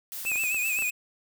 blue noise with tremolo, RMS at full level -36 dBFS, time 0.12-0.9 s, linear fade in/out 0 ms, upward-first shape sine, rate 3.9 Hz, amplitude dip 30%
square tone with vibrato, 2549 Hz, D#7, 41 cents sharp, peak -26 dBFS, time 0.25-0.91 s, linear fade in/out 20 ms, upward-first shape sine, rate 7.7 Hz, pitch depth 70 cents each way
clicks, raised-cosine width 0.5 ms, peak -26 dBFS, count 7, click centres 0.251 / 0.317 / 0.357 / 0.437 / 0.545 / 0.789 / 0.823 s
effects none

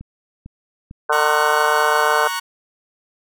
click train, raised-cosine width 5 ms, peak -23 dBFS, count 3, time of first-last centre 0.01-0.911 s, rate 2.22 Hz
harmonic tone, 150.6 Hz, D3, 44 cents sharp, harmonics 3 / 4 / 5 / 6 / 7 / 8 / 9 / 10, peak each -23 / -23 / -24 / -23 / -22 / -24 / -25 / -21 dBFS, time 1.09-2.28 s, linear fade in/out 10 ms
sawtooth chord, F# major, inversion first, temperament equal, 932.3 / 1108.7 / 1480 Hz, A#5 / C#6 / F#6, 0 / 0 / 0 cents, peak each -23 dBFS, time 1.12-2.4 s, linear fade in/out 10 ms
effects none

